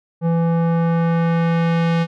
square tone with low-pass filter sweep, 167 Hz, E3, 23 cents sharp, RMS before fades -17 dBFS, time 0.21-2.07 s, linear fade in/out 50 ms, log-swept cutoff 750 to 3400 Hz, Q 0.89, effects none

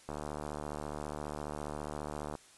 click train, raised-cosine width 1 ms, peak -25 dBFS, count 170, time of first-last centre 0.09-2.352 s, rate 74.7 Hz, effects white hiss -59 dBFS RMS until 2.57 s + resampled to 24000 Hz

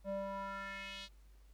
square tone with band-pass filter sweep, 196 Hz, G3, in tune, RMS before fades -43 dBFS, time 0.04-1.09 s, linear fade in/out 50 ms, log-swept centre 480 to 4000 Hz, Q 2.6, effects added 50 Hz sine -58 dBFS peak until 1.53 s + pink hiss -73 dBFS RMS until 1.53 s

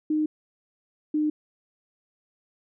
sine tone pair in turn, 307.1 / 303.6 Hz, D#4 / D#4, -23 / -42 cents, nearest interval unison, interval 19 cents, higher first, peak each -21 dBFS, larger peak neither, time 0.1-0.26 / 1.14-1.3 s, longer neither, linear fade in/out 5 ms, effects none

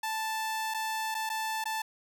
sawtooth tone with dropouts, 880 Hz, A5, in tune, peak -27 dBFS, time 0.03-1.82 s, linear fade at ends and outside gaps 5 ms, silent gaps 0.74-0.744 / 1.145-1.149 / 1.293-1.299 / 1.641-1.655 s, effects none

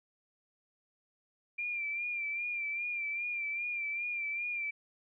sine tone with vibrato, 2375 Hz, D7, 19 cents sharp, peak -33 dBFS, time 1.58-4.71 s, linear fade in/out 10 ms, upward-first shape sine, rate 2.5 Hz, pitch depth 48 cents each way, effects none

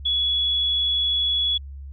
sine tone, 3383 Hz, G#7, 31 cents sharp, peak -19 dBFS, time 0.05-1.58 s, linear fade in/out 10 ms, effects added 69 Hz sine -34 dBFS peak until 1.92 s

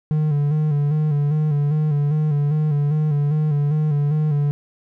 triangle tone with vibrato, 149 Hz, D3, 25 cents sharp, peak -14 dBFS, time 0.11-4.51 s, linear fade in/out 0 ms, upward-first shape square, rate 2.5 Hz, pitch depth 49 cents each way, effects none

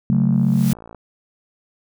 sine chord, F# minor, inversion second, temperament equal, 138.59 / 185 / 220 Hz, C#3 / F#3 / A3, 0 / 0 / 0 cents, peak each -18 dBFS, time 0.1-0.73 s, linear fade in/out 0 ms
click train, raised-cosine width 1 ms, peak -25 dBFS, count 47, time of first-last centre 0.13-0.947 s, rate 56.3 Hz
white noise with exponential growth, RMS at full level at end -28 dBFS, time 0.32-0.73 s, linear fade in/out 2 ms, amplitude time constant 89 ms
effects none

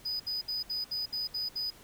triangle tone bursts, 4978 Hz, D#8, in tune, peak -30 dBFS, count 8, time 0.05-1.705 s, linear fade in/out 10 ms, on 150 ms, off 65 ms, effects pink hiss -55 dBFS RMS until 1.83 s

